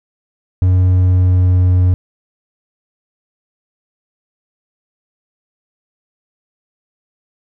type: tone with pitch glide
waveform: triangle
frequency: 91.8 to 90.8 Hz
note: F#2 to F#2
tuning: -13 to -32 cents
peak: -6 dBFS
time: 0.62-1.94 s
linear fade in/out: 0 ms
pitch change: -19 cents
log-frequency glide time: 0.78-1.72 s
effects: none